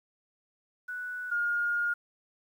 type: tone pair in turn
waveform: sine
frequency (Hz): 1480 / 1422.5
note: F#6 / F6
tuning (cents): 0 / +31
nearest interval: minor second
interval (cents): 69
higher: first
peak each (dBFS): -34 / -26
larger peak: second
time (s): 0.88-1.31 / 1.31-1.94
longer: second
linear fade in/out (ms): 10
effects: 10-bit